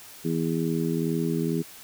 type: harmonic tone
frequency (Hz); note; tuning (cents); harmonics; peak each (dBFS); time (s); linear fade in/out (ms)
82.1; E2; -6; 2 / 3 / 4 / 5; -27 / -29 / -30 / -31; 0.24-1.63; 20
effects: white hiss -46 dBFS RMS until 1.83 s